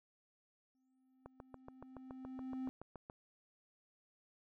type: tone with exponential growth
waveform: triangle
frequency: 260 Hz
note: C4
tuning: 11 cents flat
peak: -36 dBFS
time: 0.75-2.69 s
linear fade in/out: 0 ms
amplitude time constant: 420 ms
type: click train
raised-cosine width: 1 ms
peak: -35 dBFS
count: 14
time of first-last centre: 1.26-3.099 s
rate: 7.07 Hz
effects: none